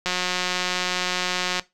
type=click train; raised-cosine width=0.2 ms; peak=-7 dBFS; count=279; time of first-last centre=0.06-1.596 s; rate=181 Hz; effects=noise-tail reverb RT60 0.2 s tail -18 dB re dry